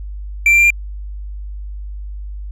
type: tone with pitch steps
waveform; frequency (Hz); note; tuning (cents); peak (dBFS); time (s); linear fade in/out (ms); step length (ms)
triangle; 2349 / 2363 / 2376 / 2390; D7 / D7 / D7 / D7; 0 / +10 / +20 / +30; -6; 0.46-0.704; 2; 61
effects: added 50 Hz sine -25 dBFS peak until 2.51 s